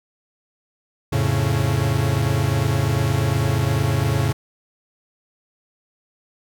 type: chord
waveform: 45% pulse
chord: F augmented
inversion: none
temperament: equal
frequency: 87.31 / 110 / 138.59 Hz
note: F2 / A2 / C#3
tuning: 0 / 0 / 0 cents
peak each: -25 / -21 / -21 dBFS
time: 1.12-4.33 s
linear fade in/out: 10 ms
effects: none